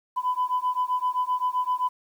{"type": "beating tone pair", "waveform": "sine", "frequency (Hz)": [998, 1005.7], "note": ["B5", "B5"], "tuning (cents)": [18, 31], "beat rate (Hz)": 7.7, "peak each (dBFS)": -25, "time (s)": [0.16, 1.89], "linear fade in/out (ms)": 20, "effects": ["tanh soft clip ceiling -17 dBFS", "9-bit"]}